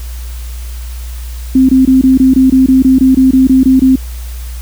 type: tone bursts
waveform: sine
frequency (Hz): 261.6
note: C4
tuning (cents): 0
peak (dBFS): -3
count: 15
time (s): 1.55-3.958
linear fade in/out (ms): 5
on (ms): 140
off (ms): 22
effects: added 60 Hz sine -20 dBFS peak until 4.61 s + white hiss -35 dBFS RMS until 4.61 s